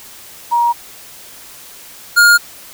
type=tone pair in turn; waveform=sine / square; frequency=947 / 1418.9 Hz; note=A#5 / F6; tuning=+27 / +27 cents; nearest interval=perfect fifth; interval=700 cents; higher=second; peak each=-10 / -6 dBFS; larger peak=second; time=0.51-0.73 / 2.16-2.38 s; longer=neither; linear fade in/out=20 ms; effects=white hiss -37 dBFS RMS until 2.73 s